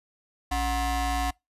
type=ring-modulated tone; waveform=35% pulse; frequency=337.2 Hz; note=E4; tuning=39 cents sharp; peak=-20 dBFS; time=0.51-1.31 s; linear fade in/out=10 ms; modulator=395 Hz; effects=noise-tail reverb RT60 0.2 s tail -25 dB re dry + resampled to 32000 Hz